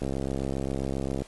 click train, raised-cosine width 2 ms, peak -17 dBFS, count 82, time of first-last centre 0.02-1.22 s, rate 67.5 Hz, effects pink hiss -51 dBFS RMS until 1.27 s + resampled to 24000 Hz

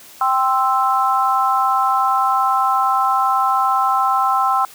sine chord, C major, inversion second, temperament equal, 784 / 1046.5 / 1318.5 Hz, G5 / C6 / E6, 0 / 0 / 0 cents, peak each -18 dBFS, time 0.21-4.65 s, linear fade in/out 2 ms, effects white hiss -42 dBFS RMS until 4.74 s + high-pass 100 Hz 12 dB/octave

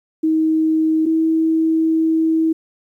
sine tone pair in turn, 316.8 / 321.8 Hz, D#4 / E4, +31 / -42 cents, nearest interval unison, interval 27 cents, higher second, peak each -13 dBFS, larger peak neither, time 0.23-1.06 / 1.06-2.53 s, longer second, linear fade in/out 10 ms, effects 9-bit

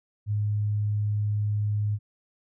sine tone, 104.5 Hz, G#2, 11 cents sharp, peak -23 dBFS, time 0.26-1.99 s, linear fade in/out 50 ms, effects none

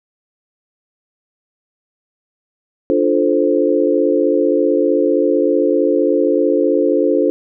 sine chord, D minor seventh, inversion none, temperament equal, 293.7 / 349.2 / 440 / 523.3 Hz, D4 / F4 / A4 / C5, 0 / 0 / 0 / 0 cents, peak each -17 dBFS, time 2.9-7.3 s, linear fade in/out 0 ms, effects none

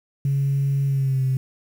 sine tone with pitch glide, 138.59 to 131.34 Hz, C#3 to C3, 0 to +7 cents, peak -17 dBFS, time 0.25-1.37 s, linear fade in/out 2 ms, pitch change -93 cents, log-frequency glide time 0.86-1.23 s, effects tanh soft clip ceiling -14 dBFS + 8-bit

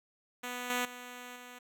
5% pulse tone with level steps, 246.9 Hz, B3, in tune, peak -26 / -19 / -33 / -36 dBFS, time 0.43-1.59 s, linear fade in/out 10 ms, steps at 0.7 / 0.85 / 1.36 s, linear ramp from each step 2 ms, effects none

